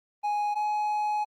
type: tone pair in turn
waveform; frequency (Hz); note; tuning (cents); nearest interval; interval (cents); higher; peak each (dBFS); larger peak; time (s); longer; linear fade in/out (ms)
triangle; 830.6 / 841.7; G#5 / G#5; 0 / +23; unison; 23; second; -23; neither; 0.23-0.55 / 0.55-1.25; second; 20
effects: Opus 32 kbps